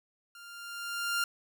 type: tone with level ramp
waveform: sawtooth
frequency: 1396.9 Hz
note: F6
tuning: in tune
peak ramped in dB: -45 to -23 dBFS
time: 0.35-1.24 s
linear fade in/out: 2 ms
effects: none